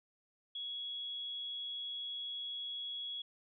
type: tone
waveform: sine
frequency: 3344 Hz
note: G#7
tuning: 11 cents sharp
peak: -39 dBFS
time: 0.55-3.22 s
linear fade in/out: 5 ms
effects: none